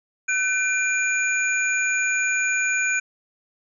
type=tone cluster; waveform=sine; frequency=1516 / 2392 / 6730 Hz; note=F#6 / D7 / G#8; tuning=+42 / +31 / +22 cents; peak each=-23 / -23 / -28 dBFS; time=0.28-3 s; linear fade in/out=10 ms; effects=none